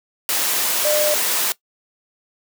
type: tone in noise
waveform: sine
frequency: 601 Hz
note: D5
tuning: 40 cents sharp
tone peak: -17 dBFS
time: 0.85-1.14 s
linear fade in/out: 0 ms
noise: white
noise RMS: -20 dBFS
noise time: 0.29-1.52 s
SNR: 0 dB
effects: noise-tail reverb RT60 0.1 s tail -19 dB re dry + high-pass 300 Hz 12 dB/octave